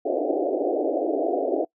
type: band-pass noise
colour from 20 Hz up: pink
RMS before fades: -24 dBFS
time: 0.05-1.65 s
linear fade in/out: 10 ms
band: 280 to 740 Hz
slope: 96 dB/octave
effects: noise-tail reverb RT60 0.1 s tail -23 dB re dry